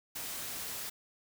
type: noise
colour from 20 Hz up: white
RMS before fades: -40 dBFS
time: 0.15-0.9 s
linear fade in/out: 10 ms
effects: none